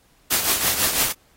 white noise with tremolo, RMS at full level -18 dBFS, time 0.3-1.13 s, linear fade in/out 20 ms, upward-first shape triangle, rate 6 Hz, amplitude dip 65%, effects pink hiss -59 dBFS RMS until 1.36 s + AAC 48 kbps

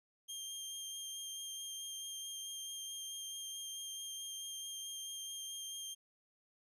20% pulse tone with vibrato, 3194 Hz, G7, 32 cents sharp, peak -37 dBFS, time 0.28-5.95 s, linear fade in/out 20 ms, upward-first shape sine, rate 4.6 Hz, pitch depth 12 cents each way, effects 13-bit

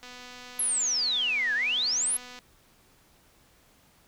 click train, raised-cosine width 0.2 ms, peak -28 dBFS, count 586, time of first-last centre 0.03-2.389 s, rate 248 Hz
sine exponential two-way sweep, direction down then up, 11400 to 1619 to 11400 Hz, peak -24 dBFS, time 0.59-2.17 s, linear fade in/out 5 ms, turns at 1.54 s
effects pink hiss -61 dBFS RMS until 4.07 s

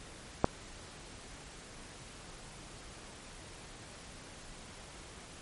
click, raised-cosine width 1 ms, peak -9 dBFS, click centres 0.444 s, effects pink hiss -50 dBFS RMS until 5.41 s + MP3 48 kbps

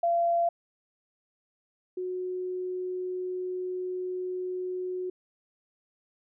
sine tone pair in turn, 684 / 366.2 Hz, F5 / F#4, -36 / -18 cents, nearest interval major seventh, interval 1082 cents, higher first, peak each -22 / -30 dBFS, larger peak first, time 0.03-0.49 / 1.97-5.1 s, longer second, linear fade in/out 5 ms, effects none

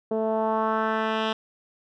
10% pulse tone with low-pass filter sweep, 220 Hz, A3, in tune, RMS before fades -25 dBFS, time 0.11-1.33 s, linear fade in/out 5 ms, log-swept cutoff 500 to 3300 Hz, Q 2, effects none

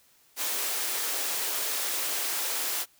white high-pass noise, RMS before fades -30 dBFS, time 0.36-2.86 s, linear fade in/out 50 ms, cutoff 320 Hz, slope 24 dB/octave, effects white hiss -62 dBFS RMS until 2.99 s

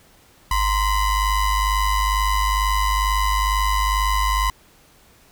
square ring-modulated tone, 493.9 Hz, B4, in tune, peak -15 dBFS, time 0.51-4.5 s, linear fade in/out 2 ms, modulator 545 Hz, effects pink hiss -53 dBFS RMS until 5.31 s

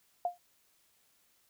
sine tone with exponential decay, 706 Hz, F5, 19 cents sharp, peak -25 dBFS, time 0.25-0.38 s, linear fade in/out 2 ms, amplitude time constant 27 ms, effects white hiss -70 dBFS RMS until 1.49 s

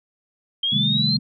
sine linear sweep, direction up, 3169 to 4224 Hz, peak -19 dBFS, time 0.63-1.17 s, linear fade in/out 5 ms
sine chord, A half-diminished seventh, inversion first, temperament equal with one note detuned, 130.81 / 155.56 / 198.96 / 220 Hz, C3 / Eb3 / G3 / A3, 0 / 0 / +26 / 0 cents, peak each -26 dBFS, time 0.72-1.19 s, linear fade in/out 10 ms
effects none

